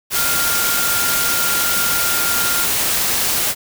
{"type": "tone in noise", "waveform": "sine", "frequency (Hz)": 1400, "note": "F6", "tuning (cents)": 4, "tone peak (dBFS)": -22, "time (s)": [0.13, 2.67], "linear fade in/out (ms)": 50, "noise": "white", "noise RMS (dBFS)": -18, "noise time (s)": [0.1, 3.55], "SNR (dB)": -7, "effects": []}